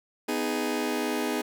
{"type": "chord", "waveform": "sawtooth", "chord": "G# minor", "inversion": "first", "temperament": "just", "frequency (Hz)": [249.2, 311.5, 415.3], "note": ["B3", "D#4", "G#4"], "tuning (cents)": [16, 2, 0], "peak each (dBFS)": -27, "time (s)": [0.28, 1.42], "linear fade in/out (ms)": 10, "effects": []}